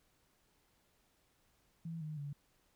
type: tone with pitch steps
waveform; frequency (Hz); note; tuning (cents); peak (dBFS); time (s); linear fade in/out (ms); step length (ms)
sine; 164.81 / 153.77 / 143.48; E3 / D#3 / D3; 0 / -20 / -40; -40; 1.85-2.33; 5; 160
effects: pink hiss -74 dBFS RMS until 2.75 s